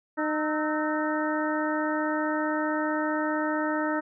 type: harmonic tone with a mistuned harmonic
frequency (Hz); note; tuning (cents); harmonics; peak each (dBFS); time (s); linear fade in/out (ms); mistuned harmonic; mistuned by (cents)
305.9; D#4; -29; 1 / 2 / 3 / 4 / 5 / 6; -28 / -31 / -33 / -34 / -35 / -36; 0.17-4.01; 20; 4; +100
effects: none